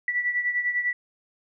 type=beating tone pair; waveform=sine; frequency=1957 / 1967 Hz; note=B6 / B6; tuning=-16 / -7 cents; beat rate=10 Hz; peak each=-24 / -30 dBFS; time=0.08-0.93 s; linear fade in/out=2 ms; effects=none